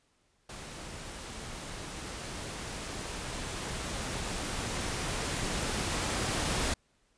pink noise with level ramp, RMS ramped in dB -44 to -30 dBFS, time 0.49-6.74 s, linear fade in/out 5 ms, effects pink hiss -71 dBFS RMS until 7.17 s + resampled to 22050 Hz

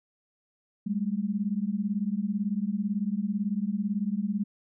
sine beating tone pair, 195.5 / 213.5 Hz, G3 / G#3, -4 / +48 cents, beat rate 18 Hz, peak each -29 dBFS, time 0.86-4.44 s, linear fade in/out 10 ms, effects none

